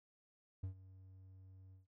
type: tone with ADSR envelope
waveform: triangle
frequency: 94.3 Hz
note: F#2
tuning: 33 cents sharp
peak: -36 dBFS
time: 0.63-1.87 s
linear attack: 8 ms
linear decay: 100 ms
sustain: -18 dB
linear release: 140 ms
effects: none